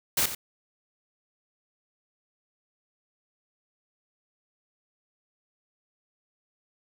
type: noise with echo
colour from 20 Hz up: white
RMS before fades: -24 dBFS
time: 0.17-0.26 s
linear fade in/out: 5 ms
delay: 90 ms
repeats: 1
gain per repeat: -11 dB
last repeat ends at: 0.35 s
effects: none